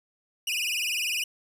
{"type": "tone with vibrato", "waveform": "sawtooth", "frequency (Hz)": 2666, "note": "E7", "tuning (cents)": 19, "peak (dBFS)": -23, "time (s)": [0.47, 1.24], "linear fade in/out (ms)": 5, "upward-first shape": "sine", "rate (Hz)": 20, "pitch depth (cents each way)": 180, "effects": ["resampled to 32000 Hz"]}